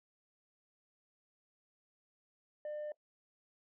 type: tone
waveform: sine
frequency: 600 Hz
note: D5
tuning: 37 cents sharp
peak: -36 dBFS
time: 2.65-2.92 s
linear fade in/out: 2 ms
effects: noise-tail reverb RT60 0.1 s tail -22 dB re dry + tanh soft clip ceiling -38 dBFS